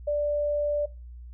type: tone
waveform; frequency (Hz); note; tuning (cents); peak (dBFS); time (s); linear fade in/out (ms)
sine; 587.3; D5; 0; -23; 0.07-0.86; 10
effects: noise-tail reverb RT60 0.3 s tail -21 dB re dry + added 60 Hz sine -40 dBFS peak until 1.33 s